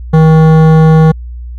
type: tone with hard clipping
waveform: triangle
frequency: 158.8 Hz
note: D#3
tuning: 36 cents sharp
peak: -4 dBFS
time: 0.13-1.12 s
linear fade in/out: 10 ms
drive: 18 dB
effects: added 60 Hz sine -21 dBFS peak until 1.58 s